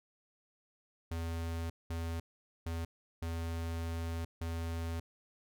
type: tone bursts at uneven times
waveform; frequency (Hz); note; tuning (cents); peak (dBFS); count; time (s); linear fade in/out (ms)
square; 83; E2; +12; -36; 5; 1.11-1.7 / 1.9-2.2 / 2.66-2.85 / 3.22-4.25 / 4.41-5; 5
effects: none